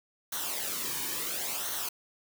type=noise with flanger; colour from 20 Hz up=white; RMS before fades=-34 dBFS; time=0.32-1.89 s; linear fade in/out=5 ms; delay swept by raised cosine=0.4 to 1.5 ms; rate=0.72 Hz; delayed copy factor=-0.65; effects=none